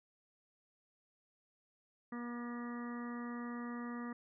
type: harmonic tone with a mistuned harmonic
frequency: 239.5 Hz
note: A#3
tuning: 47 cents sharp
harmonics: 1 / 2 / 3 / 4 / 5 / 6 / 7 / 8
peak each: -41 / -52 / -57 / -55 / -50 / -60 / -58 / -54 dBFS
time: 2.12-4.13 s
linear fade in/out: 5 ms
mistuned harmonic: 7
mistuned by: +18 cents
effects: none